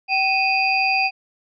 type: tone cluster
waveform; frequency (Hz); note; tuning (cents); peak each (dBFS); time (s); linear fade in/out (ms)
sine; 770 / 2493 / 2635 / 4757; G5 / D#7 / E7 / D8; -31 / +3 / -1 / +21; -21 / -19 / -26 / -27; 0.08-1.11; 50
effects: none